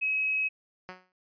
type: tone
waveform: sine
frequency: 2555 Hz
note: D#7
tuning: 45 cents sharp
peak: -25 dBFS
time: 0.01-0.49 s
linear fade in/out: 20 ms
type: tone with exponential decay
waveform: 5% pulse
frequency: 184 Hz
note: F#3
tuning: 9 cents flat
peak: -26 dBFS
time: 0.89-1.12 s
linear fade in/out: 0 ms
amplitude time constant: 48 ms
effects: resampled to 11025 Hz